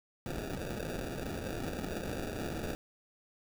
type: noise with sample-and-hold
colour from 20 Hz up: blue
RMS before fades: -38 dBFS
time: 0.26-2.75 s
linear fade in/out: 0 ms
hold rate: 1050 Hz
effects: none